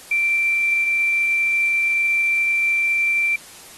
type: tone with quantisation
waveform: sine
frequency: 2349 Hz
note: D7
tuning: in tune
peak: -16 dBFS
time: 0.11-3.36 s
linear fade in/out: 5 ms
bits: 7
effects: white hiss -42 dBFS RMS until 3.77 s + AAC 32 kbps